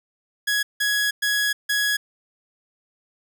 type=tone bursts at uneven times; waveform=sawtooth; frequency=1671 Hz; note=G#6; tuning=10 cents sharp; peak=-16 dBFS; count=4; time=0.47-0.63 / 0.8-1.11 / 1.22-1.53 / 1.69-1.97 s; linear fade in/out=10 ms; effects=none